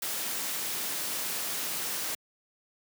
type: noise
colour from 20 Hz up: white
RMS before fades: -33 dBFS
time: 0.02-2.15 s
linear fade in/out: 5 ms
effects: high-pass 150 Hz 12 dB/octave